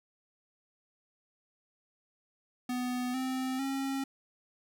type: tone with pitch steps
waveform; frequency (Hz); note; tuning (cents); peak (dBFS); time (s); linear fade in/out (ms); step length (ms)
square; 248.8 / 259.7 / 271; B3 / C4 / C#4; +13 / -13 / -39; -32; 2.69-4.04; 5; 450
effects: none